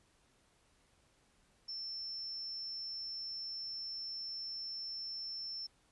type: tone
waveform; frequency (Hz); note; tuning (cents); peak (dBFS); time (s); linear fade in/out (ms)
sine; 5360; E8; +28; -40; 1.68-5.67; 10
effects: pink hiss -71 dBFS RMS until 5.91 s + resampled to 24000 Hz